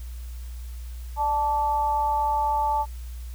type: tone with amplitude modulation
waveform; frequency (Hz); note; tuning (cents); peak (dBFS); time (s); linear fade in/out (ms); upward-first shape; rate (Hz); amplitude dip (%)
sine; 876; A5; -8; -18; 1.16-2.86; 50; sine; 281; 60
effects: added 60 Hz sine -33 dBFS peak until 3.34 s + white hiss -52 dBFS RMS until 3.34 s